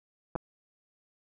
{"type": "clicks", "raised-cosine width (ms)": 1, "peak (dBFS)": -19, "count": 2, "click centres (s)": [0.354, 0.36], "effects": []}